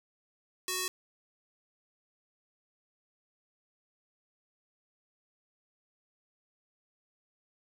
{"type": "tone with band-pass filter", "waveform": "square", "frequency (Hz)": 370, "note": "F#4", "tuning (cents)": 0, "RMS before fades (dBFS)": -34, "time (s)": [0.68, 0.88], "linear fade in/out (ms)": 2, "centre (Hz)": 8300, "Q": 0.6, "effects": []}